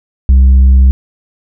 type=tone with tanh clipping; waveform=sine; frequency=65.41 Hz; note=C2; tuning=in tune; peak=-3 dBFS; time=0.29-0.91 s; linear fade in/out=0 ms; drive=3 dB; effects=none